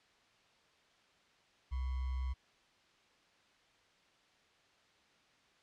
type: tone with sample-and-hold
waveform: sine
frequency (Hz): 64.7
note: C2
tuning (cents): -19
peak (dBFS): -34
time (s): 1.71-2.34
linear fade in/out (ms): 20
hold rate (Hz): 1050
effects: white hiss -68 dBFS RMS until 5.62 s + low-pass 4000 Hz 12 dB/octave